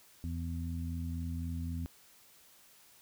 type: harmonic tone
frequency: 83.9 Hz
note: E2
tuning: 31 cents sharp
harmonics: 1 / 2 / 3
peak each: -36 / -42 / -42 dBFS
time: 0.24-1.86 s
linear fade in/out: 0 ms
effects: white hiss -61 dBFS RMS until 3.01 s